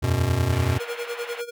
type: chord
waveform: square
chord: E suspended second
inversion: none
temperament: just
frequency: 82.41 / 92.71 / 123.61 Hz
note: E2 / F#2 / B2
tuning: 0 / +4 / +2 cents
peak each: -28 / -24 / -24 dBFS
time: 0.02-0.79 s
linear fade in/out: 20 ms
type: band-pass noise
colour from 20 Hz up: white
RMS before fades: -38 dBFS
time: 0.51-1.42 s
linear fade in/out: 20 ms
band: 490 to 2800 Hz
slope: 24 dB/octave
type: tone with tremolo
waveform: square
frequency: 475.4 Hz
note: A#4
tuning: 34 cents sharp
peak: -27 dBFS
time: 0.79-1.51 s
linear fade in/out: 20 ms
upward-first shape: sine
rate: 10 Hz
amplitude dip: 85%
effects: none